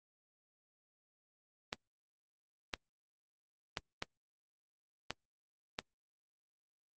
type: clicks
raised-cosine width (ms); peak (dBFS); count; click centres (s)
0.2; -18; 6; 1.729 / 2.738 / 3.772 / 4.024 / 5.106 / 5.789
effects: Opus 32 kbps